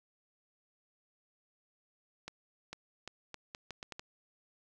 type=accelerating click train; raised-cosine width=0.2 ms; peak=-25 dBFS; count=9; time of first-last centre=2.28-3.995 s; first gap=450 ms; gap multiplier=0.77; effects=none